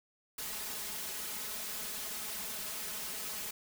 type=noise with comb filter; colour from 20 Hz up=white; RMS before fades=-40 dBFS; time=0.38-3.51 s; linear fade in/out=5 ms; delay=4.7 ms; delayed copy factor=+0.95; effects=none